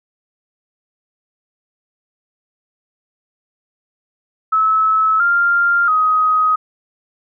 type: tone with pitch steps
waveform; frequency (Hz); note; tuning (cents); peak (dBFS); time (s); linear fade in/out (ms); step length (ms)
sine; 1298 / 1395 / 1258; E6 / F6 / D#6; -27 / -2 / +19; -11; 4.52-6.56; 10; 680
effects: none